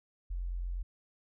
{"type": "tone", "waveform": "sine", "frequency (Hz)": 44.09, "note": "F1", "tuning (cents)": 17, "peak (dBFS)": -33, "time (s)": [0.3, 0.83], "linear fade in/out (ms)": 10, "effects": []}